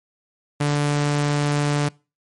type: tone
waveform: sawtooth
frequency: 145.9 Hz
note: D3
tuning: 11 cents flat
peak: -14 dBFS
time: 0.6-1.89 s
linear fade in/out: 10 ms
effects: noise-tail reverb RT60 0.3 s tail -23 dB re dry + MP3 48 kbps